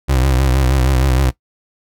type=tone with vibrato; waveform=30% pulse; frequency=65.41 Hz; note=C2; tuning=in tune; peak=-9 dBFS; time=0.08-1.31 s; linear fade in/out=20 ms; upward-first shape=sine; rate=6.4 Hz; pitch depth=86 cents each way; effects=noise-tail reverb RT60 0.1 s tail -18 dB re dry